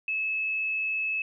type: tone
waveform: sine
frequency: 2597 Hz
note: E7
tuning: 26 cents flat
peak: -26 dBFS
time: 0.08-1.22 s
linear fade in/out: 2 ms
effects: none